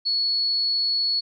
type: tone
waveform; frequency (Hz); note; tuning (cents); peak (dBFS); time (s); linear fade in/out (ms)
sine; 4388; C#8; -18; -20; 0.05-1.21; 20
effects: none